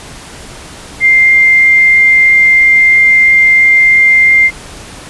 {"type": "tone", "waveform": "sine", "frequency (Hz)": 2101, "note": "C7", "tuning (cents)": 7, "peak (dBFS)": -3, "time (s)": [1, 4.51], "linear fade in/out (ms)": 50, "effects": ["pink hiss -30 dBFS RMS until 5.09 s", "resampled to 24000 Hz"]}